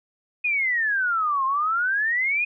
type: exponential two-way sweep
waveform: sine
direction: down then up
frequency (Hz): 2505 to 1046.5 to 2505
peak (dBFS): -20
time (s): 0.44-2.45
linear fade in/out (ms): 10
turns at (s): 1.45
effects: none